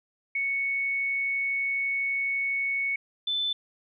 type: tone pair in turn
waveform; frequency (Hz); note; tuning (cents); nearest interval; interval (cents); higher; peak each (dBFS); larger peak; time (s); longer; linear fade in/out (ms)
sine; 2217 / 3519; C#7 / A7; 0 / 0; minor sixth; 800; second; -25; neither; 0.35-2.96 / 3.27-3.53; first; 5
effects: none